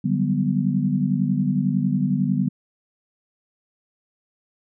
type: chord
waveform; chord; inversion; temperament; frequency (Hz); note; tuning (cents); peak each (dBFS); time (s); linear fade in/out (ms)
sine; G major seventh; second; equal; 146.83 / 185 / 196 / 246.9; D3 / F#3 / G3 / B3; 0 / 0 / 0 / 0; -24 / -25 / -23 / -24; 0.04-2.49; 10
effects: none